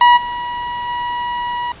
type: tone with level steps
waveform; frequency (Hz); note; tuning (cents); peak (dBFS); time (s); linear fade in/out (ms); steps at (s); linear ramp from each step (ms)
40% pulse; 967; B5; -37; -5 / -20 / -18; 0.01-1.72; 2; 0.16 / 0.87; 20
effects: pink hiss -39 dBFS RMS until 1.8 s + resampled to 8000 Hz

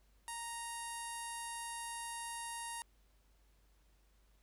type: tone with low-pass filter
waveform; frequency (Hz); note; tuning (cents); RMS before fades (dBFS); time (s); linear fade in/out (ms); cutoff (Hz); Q
sawtooth; 932.3; A#5; 0; -44; 0.28-2.82; 0; 10000; 7.6
effects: added 50 Hz sine -67 dBFS peak until 4.42 s + pink hiss -75 dBFS RMS until 4.42 s

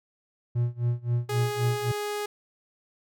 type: tone with tremolo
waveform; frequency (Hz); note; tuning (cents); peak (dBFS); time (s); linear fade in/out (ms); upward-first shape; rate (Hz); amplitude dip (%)
triangle; 120; B2; -49; -19; 0.55-1.92; 10; sine; 3.8; 95
type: tone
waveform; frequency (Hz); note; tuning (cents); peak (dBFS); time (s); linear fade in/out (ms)
sawtooth; 415.3; G#4; 0; -25; 1.29-2.26; 5
effects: none

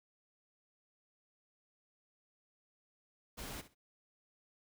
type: noise with echo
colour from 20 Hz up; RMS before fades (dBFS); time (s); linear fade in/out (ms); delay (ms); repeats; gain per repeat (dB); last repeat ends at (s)
pink; -45; 3.37-3.62; 20; 65; 2; -14; 3.75
effects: none

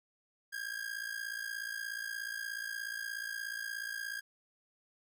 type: ring-modulated tone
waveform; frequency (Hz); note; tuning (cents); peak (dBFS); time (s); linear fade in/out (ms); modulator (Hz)
45% pulse; 1621; G#6; -42; -35; 0.52-4.21; 20; 28.4
effects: none

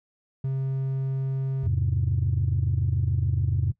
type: tone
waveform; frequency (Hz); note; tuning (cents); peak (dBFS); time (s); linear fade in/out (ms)
triangle; 133.9; C3; +40; -22; 0.44-1.67; 5
type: chord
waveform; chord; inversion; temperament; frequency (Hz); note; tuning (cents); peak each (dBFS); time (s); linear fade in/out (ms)
sine; E augmented; none; equal with one note detuned; 83.9 / 103.83 / 130.81; E2 / G#2 / B#2; +31 / 0 / 0; -25; 1.63-3.72; 10
effects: noise-tail reverb RT60 0.1 s tail -20 dB re dry + tanh soft clip ceiling -15 dBFS

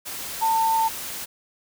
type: tone in noise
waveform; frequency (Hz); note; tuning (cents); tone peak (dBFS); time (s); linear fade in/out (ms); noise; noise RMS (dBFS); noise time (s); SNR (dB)
sine; 898; A5; +35; -18; 0.41-0.89; 20; white; -33; 0.05-1.26; +12
effects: none

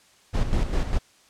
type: noise with tremolo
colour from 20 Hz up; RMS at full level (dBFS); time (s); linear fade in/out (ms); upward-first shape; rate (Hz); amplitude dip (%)
brown; -21; 0.33-0.99; 20; square; 5; 55
effects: white hiss -57 dBFS RMS until 1.29 s + low-pass 8000 Hz 12 dB/octave

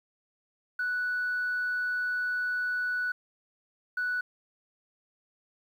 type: tone pair in turn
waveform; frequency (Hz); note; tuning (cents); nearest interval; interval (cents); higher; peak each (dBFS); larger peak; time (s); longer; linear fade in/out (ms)
sine; 1480 / 1480; F#6 / F#6; 0 / 0; unison; 0; neither; -26; neither; 0.79-3.12 / 3.97-4.21; first; 5
effects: tanh soft clip ceiling -24 dBFS + 10-bit

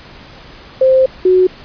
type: tone pair in turn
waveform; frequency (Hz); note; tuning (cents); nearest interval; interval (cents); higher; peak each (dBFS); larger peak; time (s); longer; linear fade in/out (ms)
sine; 523.3 / 369; C5 / F#4; 0 / -5; tritone; 605; first; -6; neither; 0.81-1.06 / 1.25-1.47; first; 5
effects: pink hiss -37 dBFS RMS until 1.64 s + resampled to 11025 Hz

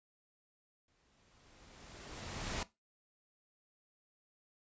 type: noise with exponential growth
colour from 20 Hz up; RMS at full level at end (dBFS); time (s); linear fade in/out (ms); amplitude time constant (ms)
pink; -37; 0.88-2.63; 2; 380
effects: noise-tail reverb RT60 0.2 s tail -17 dB re dry + resampled to 16000 Hz

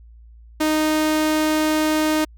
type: tone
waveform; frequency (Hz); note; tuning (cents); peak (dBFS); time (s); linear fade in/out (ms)
sawtooth; 309.6; D#4; -9; -13; 0.6-2.25; 10
effects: added 57 Hz sine -42 dBFS peak until 2.37 s

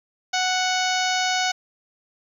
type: harmonic tone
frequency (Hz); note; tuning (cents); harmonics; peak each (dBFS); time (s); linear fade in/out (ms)
740; F#5; 0; 1 / 2 / 3 / 4 / 5 / 6 / 7 / 8 / 9; -24 / -27 / -29 / -30 / -31 / -32 / -32 / -33 / -34; 0.33-1.52; 10
effects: 9-bit

